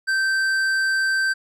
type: tone with tanh clipping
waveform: sine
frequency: 1557 Hz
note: G6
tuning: 12 cents flat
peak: -20 dBFS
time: 0.07-1.34 s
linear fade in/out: 20 ms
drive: 11 dB
effects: none